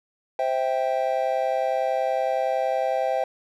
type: chord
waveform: triangle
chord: C major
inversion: none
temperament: just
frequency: 523.3 / 654.1 / 784.9 Hz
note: C5 / E5 / G5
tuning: 0 / -14 / +2 cents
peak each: -24 dBFS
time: 0.39-3.24 s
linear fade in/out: 2 ms
effects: none